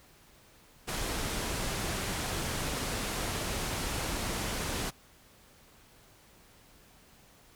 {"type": "low-pass noise", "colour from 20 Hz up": "pink", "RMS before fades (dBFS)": -34, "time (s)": [0.87, 4.91], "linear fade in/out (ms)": 20, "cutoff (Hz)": 12000, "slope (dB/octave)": 24, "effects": ["pink hiss -59 dBFS RMS until 7.55 s"]}